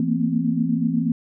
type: tone cluster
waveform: sine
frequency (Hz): 166.1 / 226.9 / 235.1 / 259.5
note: E3 / A#3 / A#3 / C4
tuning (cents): +13 / -47 / +15 / -14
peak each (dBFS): -24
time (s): 0-1.12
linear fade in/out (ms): 2
effects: none